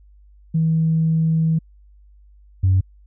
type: tone pair in turn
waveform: sine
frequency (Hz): 161 / 94.11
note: E3 / F#2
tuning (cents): -41 / +30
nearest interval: major sixth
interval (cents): 929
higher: first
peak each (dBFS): -14 / -11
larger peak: second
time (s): 0.54-1.59 / 2.63-2.81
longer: first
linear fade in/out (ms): 10
effects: tanh soft clip ceiling -9 dBFS + added 50 Hz sine -46 dBFS peak until 3.06 s